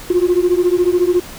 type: beating tone pair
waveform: sine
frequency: 349.2 / 363.2 Hz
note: F4 / F#4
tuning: 0 / -32 cents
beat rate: 14 Hz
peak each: -13 dBFS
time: 0.1-1.2 s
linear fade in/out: 5 ms
effects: tanh soft clip ceiling -6 dBFS + pink hiss -34 dBFS RMS until 1.38 s